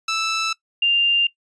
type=tone pair in turn; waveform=15% pulse / sine; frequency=1318.5 / 2794 Hz; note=E6 / F7; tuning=0 / 0 cents; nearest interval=octave + minor second; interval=1300 cents; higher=second; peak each=-14 dBFS; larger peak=neither; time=0.08-0.53 / 0.82-1.27 s; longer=neither; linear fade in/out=5 ms; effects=noise-tail reverb RT60 0.1 s tail -20 dB re dry + resampled to 22050 Hz